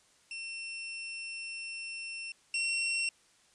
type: tone pair in turn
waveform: sawtooth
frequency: 2700 / 2723 Hz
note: E7 / F7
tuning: +41 / -44 cents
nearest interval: unison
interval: 15 cents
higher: second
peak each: -35 / -26 dBFS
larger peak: second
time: 0.31-2.32 / 2.54-3.09 s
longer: first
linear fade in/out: 2 ms
effects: white hiss -65 dBFS RMS until 3.54 s + resampled to 22050 Hz